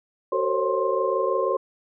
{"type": "tone cluster", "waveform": "sine", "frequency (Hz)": [376.9, 453.5, 525, 551, 1056], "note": ["F#4", "A#4", "C5", "C#5", "C6"], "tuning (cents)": [32, -48, 6, -11, 16], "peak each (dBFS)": -27, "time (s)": [0.32, 1.57], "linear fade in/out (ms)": 5, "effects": []}